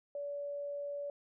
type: tone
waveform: sine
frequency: 573 Hz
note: D5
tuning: 43 cents flat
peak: -37 dBFS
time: 0.15-1.1 s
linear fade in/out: 2 ms
effects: none